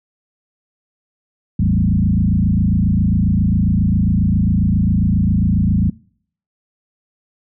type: tone with frequency modulation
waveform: sine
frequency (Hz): 138.59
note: C#3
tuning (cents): 0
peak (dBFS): -12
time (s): 1.59-5.9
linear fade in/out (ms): 5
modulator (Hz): 27.4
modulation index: 2.9
effects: noise-tail reverb RT60 0.6 s tail -24 dB re dry